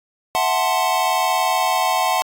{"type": "chord", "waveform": "square", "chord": "F# half-diminished seventh", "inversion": "third", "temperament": "equal", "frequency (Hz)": [659.3, 740, 880, 1046.5], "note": ["E5", "F#5", "A5", "C6"], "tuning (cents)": [0, 0, 0, 0], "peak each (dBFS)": [-26, -21, -23, -23], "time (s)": [0.35, 2.22], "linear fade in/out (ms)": 0, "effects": ["AAC 64 kbps"]}